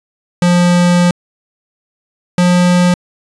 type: tone pair in turn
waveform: square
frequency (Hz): 176.1 / 177.94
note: F3 / F3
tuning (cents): +15 / +33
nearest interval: unison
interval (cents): 18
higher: second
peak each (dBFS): -8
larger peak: neither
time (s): 0.42-1.11 / 2.38-2.94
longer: first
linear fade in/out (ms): 2
effects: resampled to 22050 Hz